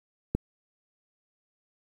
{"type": "click", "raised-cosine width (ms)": 3, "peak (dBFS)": -12, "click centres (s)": 0.35, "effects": ["8-bit"]}